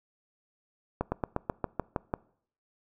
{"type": "slowing click train", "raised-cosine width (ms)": 1, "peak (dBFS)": -14, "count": 9, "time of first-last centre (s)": [1.01, 2.139], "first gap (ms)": 110, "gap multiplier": 1.07, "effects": ["noise-tail reverb RT60 0.6 s tail -23 dB re dry"]}